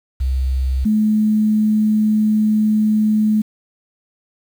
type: tone pair in turn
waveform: sine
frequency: 65.41 / 214.5 Hz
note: C2 / A3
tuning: 0 / -44 cents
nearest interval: octave + major sixth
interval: 2056 cents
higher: second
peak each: -15 / -12 dBFS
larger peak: second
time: 0.2-0.85 / 0.85-3.42 s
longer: second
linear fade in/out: 10 ms
effects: 7-bit